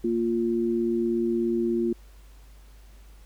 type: tone pair together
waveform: sine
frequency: 231.9 / 348.6 Hz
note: A#3 / F4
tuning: -9 / -3 cents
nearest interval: perfect fifth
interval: 706 cents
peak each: -26 / -24 dBFS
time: 0.04-1.93 s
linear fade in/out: 5 ms
effects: added 50 Hz sine -47 dBFS peak until 3.25 s + pink hiss -59 dBFS RMS until 3.25 s